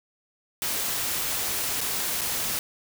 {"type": "noise with dropouts", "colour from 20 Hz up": "white", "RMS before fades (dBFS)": -28, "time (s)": [0.62, 2.59], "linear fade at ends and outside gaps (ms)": 1, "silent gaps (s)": [[1.807, 1.812], [2.211, 2.215]], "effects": []}